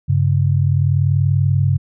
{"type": "tone pair together", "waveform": "sine", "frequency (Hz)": [98.12, 138.59], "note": ["G2", "C#3"], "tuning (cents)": [2, 0], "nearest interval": "tritone", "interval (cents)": 598, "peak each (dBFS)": -15, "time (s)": [0.08, 1.78], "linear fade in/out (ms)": 20, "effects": []}